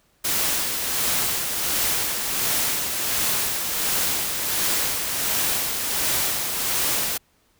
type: noise with tremolo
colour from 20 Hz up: white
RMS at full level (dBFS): -22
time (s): 0.24-7.18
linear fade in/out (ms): 10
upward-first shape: sine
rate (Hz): 1.4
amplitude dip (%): 40
effects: pink hiss -63 dBFS RMS until 7.59 s